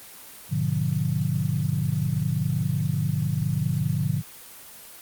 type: chord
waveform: sine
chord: G# diminished seventh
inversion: none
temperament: just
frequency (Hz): 103.83 / 124.59 / 149.51 / 179.41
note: G#2 / B2 / D3 / F3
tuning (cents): 0 / +16 / +31 / +47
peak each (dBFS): -29 / -28 / -25 / -29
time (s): 0.49-4.23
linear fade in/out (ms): 50
effects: white hiss -44 dBFS RMS until 5.01 s + Opus 24 kbps